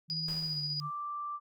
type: tone with pitch glide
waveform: sine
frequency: 161.2 to 148.68 Hz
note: E3 to D3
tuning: -38 to +22 cents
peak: -38 dBFS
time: 0.08-0.91 s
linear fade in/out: 50 ms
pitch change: -140 cents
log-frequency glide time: 0.44-0.59 s
type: tone with tremolo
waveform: sine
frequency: 4907 Hz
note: D#8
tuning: 25 cents flat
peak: -32 dBFS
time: 0.1-0.8 s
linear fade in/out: 0 ms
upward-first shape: square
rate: 15 Hz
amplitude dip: 30%
type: noise with exponential decay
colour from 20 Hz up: pink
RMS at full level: -46 dBFS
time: 0.28-1.16 s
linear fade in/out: 1 ms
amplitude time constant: 190 ms
type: tone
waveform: sine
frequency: 1174.7 Hz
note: D6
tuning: in tune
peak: -35 dBFS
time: 0.8-1.4 s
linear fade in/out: 50 ms
effects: none